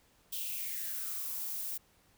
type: noise with high-pass filter sweep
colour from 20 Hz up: violet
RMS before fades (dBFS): -38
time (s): 0.32-1.78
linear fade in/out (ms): 10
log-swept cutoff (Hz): 3300 to 560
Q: 5.4
effects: pink hiss -67 dBFS RMS until 2.17 s